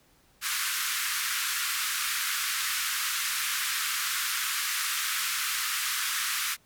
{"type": "band-pass noise", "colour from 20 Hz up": "pink", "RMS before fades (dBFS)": -30, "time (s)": [0.41, 6.57], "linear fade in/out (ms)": 50, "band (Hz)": [1200, 16000], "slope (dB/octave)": 48, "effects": ["pink hiss -63 dBFS RMS until 6.65 s"]}